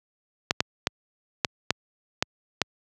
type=clicks; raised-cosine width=0.2 ms; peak=-3 dBFS; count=7; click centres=0.509 / 0.605 / 0.871 / 1.448 / 1.706 / 2.225 / 2.617 s; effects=high-pass 80 Hz 12 dB/octave